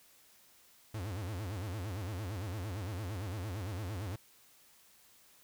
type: tone with vibrato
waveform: 45% pulse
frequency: 98 Hz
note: G2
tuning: in tune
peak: -37 dBFS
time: 0.94-4.16 s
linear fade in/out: 5 ms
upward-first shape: sine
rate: 8.8 Hz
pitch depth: 230 cents each way
effects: white hiss -63 dBFS RMS until 5.43 s